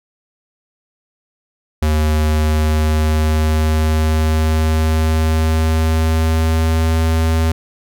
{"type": "tone with pitch glide", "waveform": "square", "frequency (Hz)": [77, 80.78], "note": ["D#2", "E2"], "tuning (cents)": [-17, -35], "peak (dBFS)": -13, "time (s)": [1.82, 7.52], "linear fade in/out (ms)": 5, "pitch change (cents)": 82, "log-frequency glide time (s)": [2.19, 6.99], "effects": []}